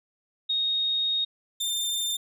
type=tone pair in turn; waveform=sine / sawtooth; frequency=3729 / 3594 Hz; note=A#7 / A7; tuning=0 / +36 cents; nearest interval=minor second; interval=64 cents; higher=first; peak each=-23 dBFS; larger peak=neither; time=0.49-1.25 / 1.6-2.17 s; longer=first; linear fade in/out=10 ms; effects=none